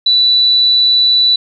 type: tone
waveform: sine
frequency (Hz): 3963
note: B7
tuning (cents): +5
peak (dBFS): -7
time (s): 0.06-1.36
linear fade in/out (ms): 5
effects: none